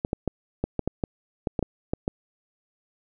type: clicks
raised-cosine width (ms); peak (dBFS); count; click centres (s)
2; -11; 12; 0.049 / 0.131 / 0.277 / 0.64 / 0.793 / 0.876 / 1.038 / 1.472 / 1.592 / 1.627 / 1.935 / 2.079
effects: none